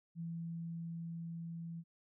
sine tone with level ramp, 167 Hz, E3, 23 cents sharp, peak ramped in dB -39 to -42 dBFS, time 0.15-1.84 s, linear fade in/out 50 ms, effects none

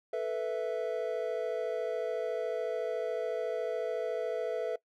triangle chord, A suspended second, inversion none, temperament equal, 440 / 493.9 / 659.3 Hz, A4 / B4 / E5, 0 / 0 / 0 cents, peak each -33 dBFS, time 0.13-4.76 s, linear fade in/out 5 ms, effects noise-tail reverb RT60 0.1 s tail -21 dB re dry

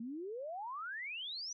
sine exponential sweep, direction up, 220 to 6040 Hz, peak -40 dBFS, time 0-1.53 s, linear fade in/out 5 ms, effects none

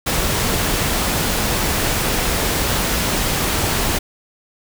pink noise, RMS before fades -19 dBFS, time 0.06-3.99 s, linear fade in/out 10 ms, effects none

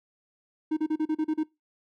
triangle tone bursts, 311.1 Hz, D#4, in tune, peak -21 dBFS, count 8, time 0.71-1.435 s, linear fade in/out 10 ms, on 60 ms, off 35 ms, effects noise-tail reverb RT60 0.2 s tail -21 dB re dry

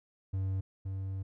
triangle tone pair in turn, 95.6 / 96.09 Hz, G2 / G2, -43 / -34 cents, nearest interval unison, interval 9 cents, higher second, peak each -28 / -32 dBFS, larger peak first, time 0.33-0.61 / 0.85-1.23 s, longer second, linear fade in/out 10 ms, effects none

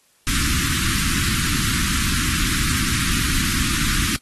pink band-stop noise, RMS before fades -21 dBFS, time 0.27-4.16 s, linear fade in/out 0 ms, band 310 to 1200 Hz, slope 48 dB/octave, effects white hiss -59 dBFS RMS until 4.21 s + AAC 32 kbps

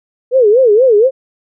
sine tone with vibrato, 466.2 Hz, A#4, in tune, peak -5 dBFS, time 0.31-1.11 s, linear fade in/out 50 ms, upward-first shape sine, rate 4.2 Hz, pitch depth 230 cents each way, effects none

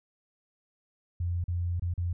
sine tone with dropouts, 87.31 Hz, F2, in tune, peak -27 dBFS, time 1.2-2.13 s, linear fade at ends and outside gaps 5 ms, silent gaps 1.441-1.481 / 1.797-1.821 / 1.939-1.977 s, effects none

